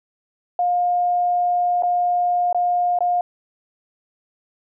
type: tone with dropouts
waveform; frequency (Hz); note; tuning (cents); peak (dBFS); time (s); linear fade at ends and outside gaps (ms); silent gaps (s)
sine; 710; F5; +28; -16; 0.59-3.21; 2; 1.824-1.833 / 2.528-2.546 / 2.988-3.006
effects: none